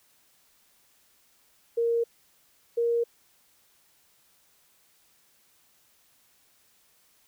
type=tone pair in turn; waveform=sine; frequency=466 / 469 Hz; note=A#4 / A#4; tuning=-1 / +11 cents; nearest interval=unison; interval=12 cents; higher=second; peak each=-22 dBFS; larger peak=neither; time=1.77-2.04 / 2.77-3.04 s; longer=neither; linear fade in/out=10 ms; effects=white hiss -64 dBFS RMS until 7.27 s